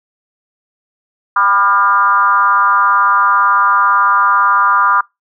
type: tone with frequency modulation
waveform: sine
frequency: 1200 Hz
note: D6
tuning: 37 cents sharp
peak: -8 dBFS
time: 1.36-5.01 s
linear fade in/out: 5 ms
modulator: 206 Hz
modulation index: 1.1
effects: noise-tail reverb RT60 0.2 s tail -25 dB re dry